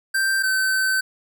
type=tone pair in turn; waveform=square; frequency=1568 / 1535.7 Hz; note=G6 / G6; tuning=0 / -36 cents; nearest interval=unison; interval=36 cents; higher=first; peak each=-19 dBFS; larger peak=neither; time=0.14-0.43 / 0.43-1.01 s; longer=second; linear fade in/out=10 ms; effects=none